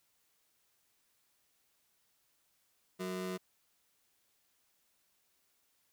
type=ring-modulated tone; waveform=35% pulse; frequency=277.2 Hz; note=C#4; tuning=in tune; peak=-32 dBFS; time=2.99-3.38 s; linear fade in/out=20 ms; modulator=91.8 Hz; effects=white hiss -75 dBFS RMS until 5.92 s